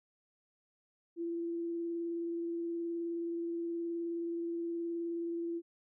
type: tone with vibrato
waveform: sine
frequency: 338.2 Hz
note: E4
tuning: 44 cents sharp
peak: -34 dBFS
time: 1.16-5.62 s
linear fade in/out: 50 ms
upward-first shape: sine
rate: 19 Hz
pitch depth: 12 cents each way
effects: none